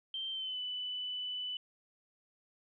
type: tone with pitch glide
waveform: sine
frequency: 3136 to 2989 Hz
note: G7 to F#7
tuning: 0 to +17 cents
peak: -36 dBFS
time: 0.14-1.57 s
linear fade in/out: 2 ms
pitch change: -83 cents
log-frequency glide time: 0.31-0.6 s
effects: none